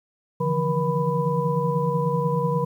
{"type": "tone cluster", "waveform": "sine", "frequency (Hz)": [145.3, 161.4, 171.6, 479.6, 993], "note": ["D3", "E3", "F3", "A#4", "B5"], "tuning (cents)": [-18, -36, -30, 49, 9], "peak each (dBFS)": [-26, -29, -27, -25, -27], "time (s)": [0.4, 2.65], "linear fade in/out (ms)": 10, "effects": ["9-bit"]}